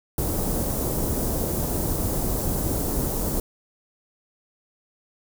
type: band-stop noise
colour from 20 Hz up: pink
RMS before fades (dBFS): -25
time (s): 0.18-3.4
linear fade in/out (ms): 2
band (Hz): 610 to 10000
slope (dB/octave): 12
effects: none